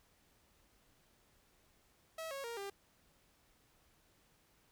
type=tone with pitch steps; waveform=sawtooth; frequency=646 / 549.5 / 467.5 / 397.7 Hz; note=E5 / C#5 / A#4 / G4; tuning=-35 / -15 / +5 / +25 cents; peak=-38 dBFS; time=2.18-2.7 s; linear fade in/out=5 ms; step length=130 ms; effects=pink hiss -71 dBFS RMS until 4.71 s